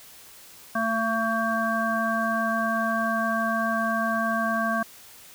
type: harmonic tone with a mistuned harmonic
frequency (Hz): 225.6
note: A3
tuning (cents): +44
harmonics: 1 / 3 / 5 / 7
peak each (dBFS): -28 / -28 / -28 / -28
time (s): 0.75-4.83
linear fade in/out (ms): 5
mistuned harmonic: 1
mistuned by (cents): -16
effects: white hiss -48 dBFS RMS until 5.34 s